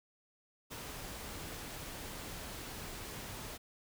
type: noise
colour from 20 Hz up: pink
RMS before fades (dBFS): -45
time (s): 0.7-3.58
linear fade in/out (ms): 20
effects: none